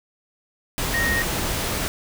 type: tone in noise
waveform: sine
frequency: 1864.7 Hz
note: A#6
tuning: in tune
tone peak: -21 dBFS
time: 0.94-1.22 s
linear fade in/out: 0 ms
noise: pink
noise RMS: -25 dBFS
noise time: 0.78-1.88 s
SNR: +1 dB
effects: none